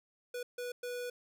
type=tone bursts at uneven times; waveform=square; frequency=490 Hz; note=B4; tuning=14 cents flat; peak=-38 dBFS; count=3; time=0.34-0.43 / 0.58-0.72 / 0.83-1.1 s; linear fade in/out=5 ms; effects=none